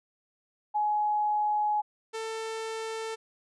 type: tone pair in turn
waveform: sine / sawtooth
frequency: 841 / 445.5 Hz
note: G#5 / A4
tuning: +22 / +22 cents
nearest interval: major seventh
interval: 1100 cents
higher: first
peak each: -24 / -29 dBFS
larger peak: first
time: 0.74-1.82 / 2.13-3.16 s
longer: first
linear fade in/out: 20 ms
effects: resampled to 22050 Hz

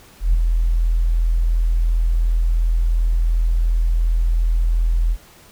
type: tone with ADSR envelope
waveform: sine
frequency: 41.4 Hz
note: E1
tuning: 8 cents sharp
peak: -8 dBFS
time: 0.2-5.17 s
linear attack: 140 ms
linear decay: 6 ms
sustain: -5 dB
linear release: 55 ms
effects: tanh soft clip ceiling -8 dBFS + pink hiss -47 dBFS RMS until 5.51 s

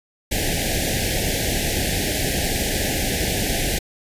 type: band-stop noise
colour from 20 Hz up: pink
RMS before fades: -22 dBFS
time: 0.31-3.79 s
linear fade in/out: 10 ms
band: 820 to 1600 Hz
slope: 96 dB/octave
effects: resampled to 32000 Hz

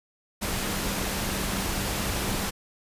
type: tone in noise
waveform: sine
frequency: 196 Hz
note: G3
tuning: in tune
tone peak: -36 dBFS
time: 0.41-2.51 s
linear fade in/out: 20 ms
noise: pink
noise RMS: -29 dBFS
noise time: 0.41-2.51 s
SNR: -10 dB
effects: resampled to 32000 Hz

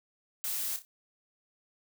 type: noise with echo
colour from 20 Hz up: blue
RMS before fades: -34 dBFS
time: 0.44-0.76 s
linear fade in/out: 0 ms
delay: 30 ms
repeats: 3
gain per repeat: -9 dB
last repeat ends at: 0.85 s
effects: none

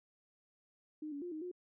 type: tone with pitch steps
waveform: sine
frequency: 306 / 284.7 / 353 / 311.4 / 358.9 Hz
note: D#4 / C#4 / F4 / D#4 / F4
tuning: -29 / +46 / +19 / +2 / +47 cents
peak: -40 dBFS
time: 1.02-1.515 s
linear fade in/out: 5 ms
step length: 99 ms
effects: none

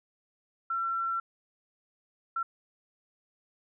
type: tone bursts at uneven times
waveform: sine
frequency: 1353 Hz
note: E6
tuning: 45 cents sharp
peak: -28 dBFS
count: 2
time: 0.7-1.2 / 2.36-2.43 s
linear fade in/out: 5 ms
effects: none

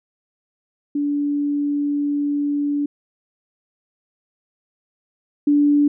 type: tone pair in turn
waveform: sine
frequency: 289 / 290.8 Hz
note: D4 / D4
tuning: -28 / -17 cents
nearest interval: unison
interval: 11 cents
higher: second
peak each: -18 / -12 dBFS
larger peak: second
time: 0.95-2.86 / 5.47-5.88 s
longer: first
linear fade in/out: 5 ms
effects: none

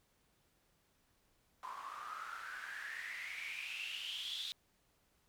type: noise with band-pass filter sweep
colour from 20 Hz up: white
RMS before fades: -45 dBFS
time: 1.63-4.52 s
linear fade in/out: 0 ms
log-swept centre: 1000 to 3700 Hz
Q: 9.4
effects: pink hiss -75 dBFS RMS until 5.28 s

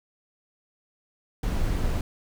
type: noise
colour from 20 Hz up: brown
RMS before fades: -25 dBFS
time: 1.43-2.01 s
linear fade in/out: 2 ms
effects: none

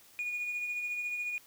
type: tone with tremolo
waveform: sine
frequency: 2448 Hz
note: D#7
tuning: 29 cents flat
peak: -29 dBFS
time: 0.19-1.38 s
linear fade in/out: 0 ms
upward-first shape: triangle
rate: 14 Hz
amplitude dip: 50%
effects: tanh soft clip ceiling -30 dBFS + white hiss -59 dBFS RMS until 1.46 s

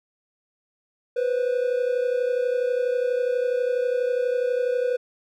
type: tone pair together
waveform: triangle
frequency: 491.1 / 523.3 Hz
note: B4 / C5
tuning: -10 / 0 cents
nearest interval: minor second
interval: 110 cents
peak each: -20 / -25 dBFS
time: 1.16-4.97 s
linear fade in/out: 10 ms
effects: none

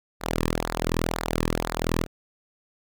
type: tone with flanger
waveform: sawtooth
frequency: 41.07 Hz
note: E1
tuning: 6 cents flat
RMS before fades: -27 dBFS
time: 0.2-2.07 s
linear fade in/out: 50 ms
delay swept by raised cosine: 0.32 to 1.42 ms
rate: 2 Hz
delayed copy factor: -0.85
effects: none

